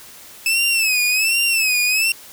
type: tone with vibrato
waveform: sawtooth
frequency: 2606 Hz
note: E7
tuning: 20 cents flat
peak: -12 dBFS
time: 0.46-2.12 s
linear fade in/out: 2 ms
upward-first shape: sine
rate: 1.3 Hz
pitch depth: 110 cents each way
effects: white hiss -41 dBFS RMS until 2.32 s